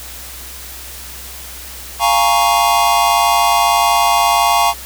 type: chord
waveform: square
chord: Bb minor seventh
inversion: second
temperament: equal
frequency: 698.5 / 830.6 / 932.3 / 1108.7 Hz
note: F5 / Ab5 / Bb5 / Db6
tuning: 0 / 0 / 0 / 0 cents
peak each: -17 dBFS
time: 1.99-4.74 s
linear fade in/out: 50 ms
effects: added 63 Hz sine -36 dBFS peak until 4.85 s + white hiss -32 dBFS RMS until 4.85 s